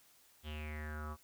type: tone with low-pass filter sweep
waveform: square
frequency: 76 Hz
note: D#2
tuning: 40 cents flat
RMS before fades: -43 dBFS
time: 0.43-1.17 s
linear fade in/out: 50 ms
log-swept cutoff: 3300 to 1100 Hz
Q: 7.6
effects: white hiss -66 dBFS RMS until 1.23 s